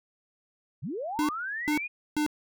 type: linear sweep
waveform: sine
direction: up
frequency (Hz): 98 to 2489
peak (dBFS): -31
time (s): 0.82-1.88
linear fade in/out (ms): 20
type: tone bursts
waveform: square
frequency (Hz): 300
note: D4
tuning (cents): +37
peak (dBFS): -25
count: 3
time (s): 1.19-2.264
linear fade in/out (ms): 0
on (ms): 98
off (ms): 390
effects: none